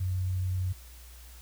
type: tone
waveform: sine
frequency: 92.5 Hz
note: F#2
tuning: in tune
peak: -27 dBFS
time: 0-0.73 s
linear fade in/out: 10 ms
effects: added 60 Hz sine -47 dBFS peak until 1.41 s + white hiss -54 dBFS RMS until 1.41 s